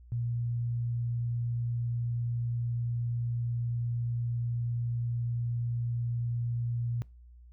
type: tone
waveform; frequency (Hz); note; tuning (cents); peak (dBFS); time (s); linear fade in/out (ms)
sine; 118.8; A#2; +33; -29; 0.12-7.02; 0
effects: noise-tail reverb RT60 0.3 s tail -23 dB re dry + added 60 Hz sine -50 dBFS peak until 7.52 s